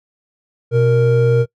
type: tone pair together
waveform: triangle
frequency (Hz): 123.48 / 466.2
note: B2 / A#4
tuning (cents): 0 / 0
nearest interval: octave + major seventh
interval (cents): 2300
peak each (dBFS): -11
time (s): 0.71-1.46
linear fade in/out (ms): 50
effects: noise-tail reverb RT60 0.1 s tail -23 dB re dry